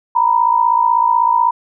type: tone pair together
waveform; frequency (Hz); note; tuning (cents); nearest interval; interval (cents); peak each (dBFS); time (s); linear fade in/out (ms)
sine; 931.7 / 987.8; A#5 / B5; -1 / 0; minor second; 101; -13; 0.15-1.51; 10
effects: none